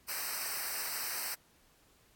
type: noise with comb filter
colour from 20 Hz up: white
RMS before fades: -37 dBFS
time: 0.08-1.35 s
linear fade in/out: 10 ms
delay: 0.29 ms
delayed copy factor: -1
effects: pink hiss -66 dBFS RMS until 2.15 s + AAC 64 kbps